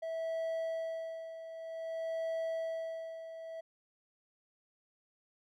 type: tone with tremolo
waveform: triangle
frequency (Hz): 653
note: E5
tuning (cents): -17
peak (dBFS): -31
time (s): 0.02-3.61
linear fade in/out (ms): 10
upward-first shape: sine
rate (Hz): 0.53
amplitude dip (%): 70
effects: none